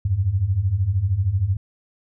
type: beating tone pair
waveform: sine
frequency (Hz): 87.31 / 100.31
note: F2 / G2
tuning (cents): 0 / +40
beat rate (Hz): 13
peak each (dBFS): -23 / -19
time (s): 0.05-1.57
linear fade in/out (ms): 5
effects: none